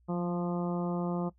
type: harmonic tone with a mistuned harmonic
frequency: 174.61 Hz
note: F3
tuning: in tune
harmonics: 1 / 2 / 3 / 4 / 5 / 6 / 7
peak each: -30 / -36 / -40 / -42 / -44 / -46 / -47 dBFS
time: 0.08-1.3 s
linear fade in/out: 20 ms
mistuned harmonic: 1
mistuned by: +19 cents
effects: noise-tail reverb RT60 0.1 s tail -18 dB re dry + added 60 Hz sine -62 dBFS peak until 1.38 s